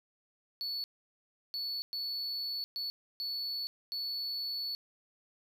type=tone bursts at uneven times; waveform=triangle; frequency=4435 Hz; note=C#8; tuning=in tune; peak=-33 dBFS; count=6; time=0.61-0.84 / 1.54-1.82 / 1.93-2.64 / 2.76-2.9 / 3.2-3.67 / 3.92-4.75 s; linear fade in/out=0 ms; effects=none